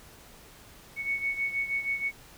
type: beating tone pair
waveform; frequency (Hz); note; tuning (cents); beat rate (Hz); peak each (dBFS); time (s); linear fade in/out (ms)
sine; 2217 / 2223.3; C#7 / C#7; 0 / +5; 6.3; -29 / -34; 0.96-2.12; 50
effects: pink hiss -52 dBFS RMS until 2.37 s